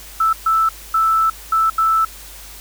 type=tone bursts at uneven times; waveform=sine; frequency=1318.5 Hz; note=E6; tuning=in tune; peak=-12 dBFS; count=5; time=0.2-0.33 / 0.46-0.69 / 0.94-1.3 / 1.52-1.7 / 1.78-2.05 s; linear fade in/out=5 ms; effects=added 50 Hz sine -40 dBFS peak until 2.6 s + white hiss -38 dBFS RMS until 2.6 s